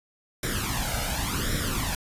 pink noise with flanger, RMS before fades -28 dBFS, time 0.43-1.95 s, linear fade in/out 2 ms, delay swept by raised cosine 0.54 to 1.39 ms, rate 0.9 Hz, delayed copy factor +0.75, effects resampled to 32000 Hz

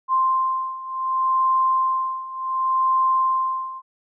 sine beating tone pair, 1046.5 / 1047.18 Hz, C6 / C6, 0 / +1 cents, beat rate 0.68 Hz, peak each -23 / -20 dBFS, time 0.08-3.82 s, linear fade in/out 50 ms, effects none

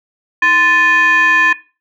sine tone with frequency modulation, 1756 Hz, A6, 4 cents flat, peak -7 dBFS, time 0.42-1.53 s, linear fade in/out 5 ms, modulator 720 Hz, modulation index 0.82, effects noise-tail reverb RT60 0.3 s tail -17 dB re dry + tanh soft clip ceiling -4 dBFS

